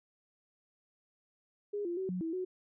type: tone with pitch steps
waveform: sine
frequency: 410.9 / 345.9 / 378.5 / 182.1 / 326.2 / 368.6 Hz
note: G#4 / F4 / F#4 / F#3 / E4 / F#4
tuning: -18 / -17 / +39 / -27 / -18 / -7 cents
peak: -33 dBFS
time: 1.73-2.45 s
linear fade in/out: 10 ms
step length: 120 ms
effects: none